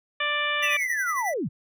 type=harmonic tone; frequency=589 Hz; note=D5; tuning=5 cents sharp; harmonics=1 / 2 / 3 / 4 / 5 / 6; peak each=-34 / -30 / -28 / -29 / -32 / -34 dBFS; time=0.2-0.77 s; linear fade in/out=5 ms
type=linear sweep; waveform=sine; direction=down; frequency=2793 to 92.5 Hz; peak=-25 dBFS; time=0.62-1.49 s; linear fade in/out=20 ms
type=tone with tremolo; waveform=square; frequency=1975.5 Hz; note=B6; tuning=in tune; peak=-26 dBFS; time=0.62-1.34 s; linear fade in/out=10 ms; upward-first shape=triangle; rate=11 Hz; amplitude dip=75%
effects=none